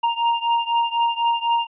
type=beating tone pair; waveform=square; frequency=932.3 / 936.3 Hz; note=A#5 / A#5; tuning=0 / +7 cents; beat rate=4 Hz; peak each=-21 / -23 dBFS; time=0.03-1.67 s; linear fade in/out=10 ms; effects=resampled to 8000 Hz